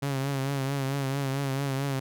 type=tone with vibrato; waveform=sawtooth; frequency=137.1 Hz; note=C#3; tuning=19 cents flat; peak=-23 dBFS; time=0.02-2 s; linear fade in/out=10 ms; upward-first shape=triangle; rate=4.5 Hz; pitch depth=62 cents each way; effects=none